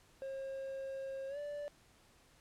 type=tone with pitch glide; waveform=triangle; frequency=538 to 583.3 Hz; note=C5 to D5; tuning=+48 to -12 cents; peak=-38 dBFS; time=0.22-1.68 s; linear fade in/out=0 ms; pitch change=+140 cents; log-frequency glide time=1.28-1.38 s; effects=pink hiss -66 dBFS RMS until 2.4 s + low-pass 11000 Hz 12 dB/octave